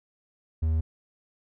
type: tone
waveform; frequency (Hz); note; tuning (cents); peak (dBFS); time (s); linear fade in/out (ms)
triangle; 79.7; D#2; +42; -20; 0.62-0.81; 10
effects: none